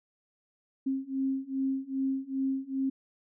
sine beating tone pair, 266.5 / 269 Hz, C4 / C4, +32 / +48 cents, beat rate 2.5 Hz, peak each -32 / -31 dBFS, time 0.86-2.9 s, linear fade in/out 10 ms, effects none

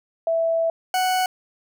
sine / 40% pulse tone pair in turn, 659.3 / 741.6 Hz, E5 / F#5, 0 / +4 cents, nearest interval major second, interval 204 cents, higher second, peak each -18 / -18 dBFS, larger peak neither, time 0.27-0.7 / 0.94-1.26 s, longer first, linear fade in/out 2 ms, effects none

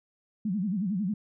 sine tone with vibrato, 196 Hz, G3, in tune, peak -26 dBFS, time 0.45-1.14 s, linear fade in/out 5 ms, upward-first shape sine, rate 11 Hz, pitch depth 200 cents each way, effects none

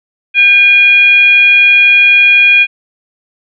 sine tone with frequency modulation, 2442 Hz, D#7, 33 cents flat, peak -3 dBFS, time 0.34-2.67 s, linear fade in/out 50 ms, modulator 858 Hz, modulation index 0.36, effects none

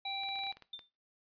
harmonic tone, 784 Hz, G5, in tune, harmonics 1 / 3 / 5, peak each -40 / -44 / -39 dBFS, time 0.05-0.52 s, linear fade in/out 5 ms
clicks, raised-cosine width 0.2 ms, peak -34 dBFS, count 10, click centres 0.235 / 0.289 / 0.357 / 0.39 / 0.437 / 0.468 / 0.525 / 0.57 / 0.623 / 0.792 s
sine tone with exponential decay, 3581 Hz, A7, 30 cents sharp, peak -38 dBFS, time 0.73-0.89 s, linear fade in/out 5 ms, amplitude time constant 33 ms
effects noise-tail reverb RT60 0.3 s tail -17 dB re dry + resampled to 11025 Hz

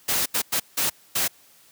white noise bursts at uneven times, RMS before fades -23 dBFS, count 5, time 0.08-0.26 / 0.34-0.42 / 0.52-0.6 / 0.77-0.9 / 1.15-1.28 s, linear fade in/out 10 ms, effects white hiss -55 dBFS RMS until 1.71 s + high-pass 80 Hz 12 dB/octave

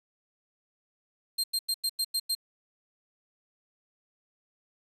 sawtooth tone bursts, 4186 Hz, C8, in tune, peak -23 dBFS, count 7, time 1.38-2.351 s, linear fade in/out 10 ms, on 59 ms, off 93 ms, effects resampled to 32000 Hz + 9-bit

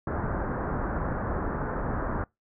pink low-pass noise, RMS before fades -30 dBFS, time 0.07-2.24 s, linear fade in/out 2 ms, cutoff 1600 Hz, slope 48 dB/octave, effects noise-tail reverb RT60 0.2 s tail -25 dB re dry

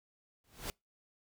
pink noise with exponential growth, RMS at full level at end -36 dBFS, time 0.44-0.7 s, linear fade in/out 1 ms, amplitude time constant 56 ms, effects noise-tail reverb RT60 0.2 s tail -26 dB re dry

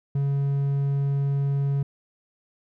triangle tone, 139.7 Hz, C#3, 14 cents sharp, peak -19 dBFS, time 0.15-1.83 s, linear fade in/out 5 ms, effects none

